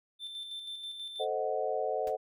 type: tone with tremolo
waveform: triangle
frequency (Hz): 3552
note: A7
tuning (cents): +16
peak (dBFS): -36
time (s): 0.19-1.27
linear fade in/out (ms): 50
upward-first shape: square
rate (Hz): 6.2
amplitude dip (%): 40
type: chord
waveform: sine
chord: A diminished seventh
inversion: none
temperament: equal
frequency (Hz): 440 / 523.3 / 622.3 / 740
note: A4 / C5 / Eb5 / Gb5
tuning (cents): 0 / 0 / 0 / 0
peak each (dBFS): -35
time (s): 1.19-2.17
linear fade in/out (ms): 20
type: noise with exponential decay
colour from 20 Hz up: pink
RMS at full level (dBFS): -44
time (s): 2.07-2.15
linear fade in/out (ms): 2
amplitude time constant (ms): 17
effects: none